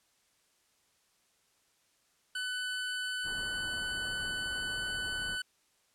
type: tone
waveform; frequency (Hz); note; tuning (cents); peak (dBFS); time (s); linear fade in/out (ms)
25% pulse; 1499; F#6; +22; -30; 2.35-5.42; 5
type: low-pass noise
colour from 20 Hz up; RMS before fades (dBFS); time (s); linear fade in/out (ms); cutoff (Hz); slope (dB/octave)
pink; -47; 3.23-5.39; 50; 1900; 96
effects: white hiss -71 dBFS RMS until 5.94 s + low-pass 10000 Hz 12 dB/octave